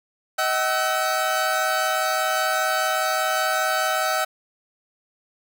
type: tone cluster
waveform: 45% pulse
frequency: 631 / 756 / 1307 / 1511 Hz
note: D#5 / F#5 / E6 / F#6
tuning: +24 / +37 / -15 / +36 cents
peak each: -26 dBFS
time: 0.38-4.25 s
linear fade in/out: 10 ms
effects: none

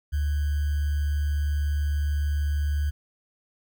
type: tone with sample-and-hold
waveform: sine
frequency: 73.2 Hz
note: D2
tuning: 5 cents flat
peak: -22 dBFS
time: 0.12-2.91 s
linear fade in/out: 20 ms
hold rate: 1575 Hz
effects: none

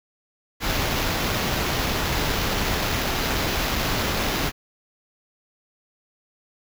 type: noise with sample-and-hold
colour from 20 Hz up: pink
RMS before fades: -24 dBFS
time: 0.6-4.52 s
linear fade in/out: 50 ms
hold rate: 8820 Hz
effects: none

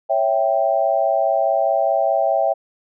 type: chord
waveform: sine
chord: C# diminished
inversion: none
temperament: equal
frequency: 554.4 / 659.3 / 784 Hz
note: C#5 / E5 / G5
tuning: 0 / 0 / 0 cents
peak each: -21 / -18 / -20 dBFS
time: 0.09-2.54 s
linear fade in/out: 20 ms
effects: none

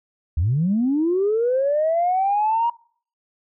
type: linear sweep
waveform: sine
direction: up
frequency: 70.4 to 952 Hz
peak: -16 dBFS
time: 0.37-2.7 s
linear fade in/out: 5 ms
effects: noise-tail reverb RT60 0.5 s tail -23 dB re dry + tanh soft clip ceiling -12 dBFS

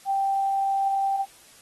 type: tone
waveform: sine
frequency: 784 Hz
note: G5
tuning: in tune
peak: -21 dBFS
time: 0.05-1.26 s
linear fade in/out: 50 ms
effects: white hiss -52 dBFS RMS until 1.61 s + AAC 32 kbps

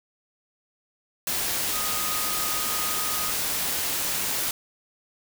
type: tone in noise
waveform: sine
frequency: 1244.5 Hz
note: D#6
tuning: in tune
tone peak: -34 dBFS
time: 1.73-3.31 s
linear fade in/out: 2 ms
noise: white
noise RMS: -27 dBFS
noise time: 1.27-4.51 s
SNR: -10 dB
effects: none

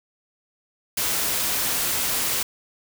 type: noise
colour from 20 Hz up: white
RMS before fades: -24 dBFS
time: 0.97-2.43 s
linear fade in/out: 5 ms
effects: none

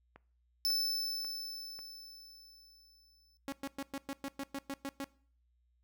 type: click train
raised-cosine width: 0.5 ms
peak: -37 dBFS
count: 4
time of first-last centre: 0.16-1.79 s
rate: 1.84 Hz
type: tone with exponential decay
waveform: 45% pulse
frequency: 5274 Hz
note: E8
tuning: in tune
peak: -29 dBFS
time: 0.65-3.37 s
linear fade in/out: 0 ms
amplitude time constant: 590 ms
type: tone bursts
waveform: sawtooth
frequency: 275.7 Hz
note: C#4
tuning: 9 cents flat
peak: -33 dBFS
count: 11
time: 3.48-5.042 s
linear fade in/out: 0 ms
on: 42 ms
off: 110 ms
effects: noise-tail reverb RT60 0.5 s tail -21 dB re dry + added 60 Hz sine -70 dBFS peak until 5.83 s

